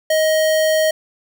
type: tone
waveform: square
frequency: 628 Hz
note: D#5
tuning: 16 cents sharp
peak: -14 dBFS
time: 0.1-0.91 s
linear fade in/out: 5 ms
effects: none